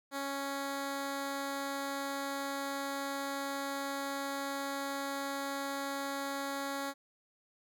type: tone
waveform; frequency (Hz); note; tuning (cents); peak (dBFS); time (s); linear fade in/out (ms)
10% pulse; 277.2; C#4; 0; -27; 0.11-6.94; 50
effects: none